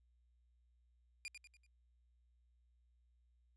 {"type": "tone with echo", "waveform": "sawtooth", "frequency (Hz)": 2412, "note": "D7", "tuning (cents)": 46, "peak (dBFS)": -40, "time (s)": [1.25, 1.28], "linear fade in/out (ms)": 0, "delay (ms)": 96, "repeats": 4, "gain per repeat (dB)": -7, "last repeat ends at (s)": 1.664, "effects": ["added 60 Hz sine -70 dBFS peak until 3.56 s", "resampled to 22050 Hz"]}